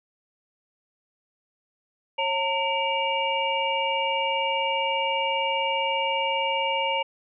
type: tone cluster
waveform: sine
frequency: 545 / 910 / 2307 / 2828 Hz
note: C#5 / A#5 / D7 / F7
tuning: -29 / -42 / -31 / +21 cents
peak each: -29 / -26 / -30 / -29 dBFS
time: 2.18-7.03 s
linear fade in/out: 10 ms
effects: none